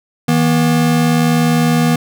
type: tone pair together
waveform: square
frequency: 160.18 / 240 Hz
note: E3 / B3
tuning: -49 / -49 cents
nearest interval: perfect fifth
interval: 700 cents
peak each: -14 dBFS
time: 0.28-1.96 s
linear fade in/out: 5 ms
effects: none